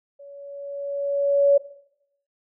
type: tone with level ramp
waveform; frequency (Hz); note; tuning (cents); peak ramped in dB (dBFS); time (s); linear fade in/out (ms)
sine; 564; C#5; +30; -41 to -11; 0.19-1.58; 10
effects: noise-tail reverb RT60 0.7 s tail -17 dB re dry